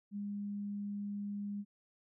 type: tone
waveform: sine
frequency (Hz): 203.5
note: G#3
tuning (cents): -35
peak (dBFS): -37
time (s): 0.11-1.65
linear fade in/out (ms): 50
effects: none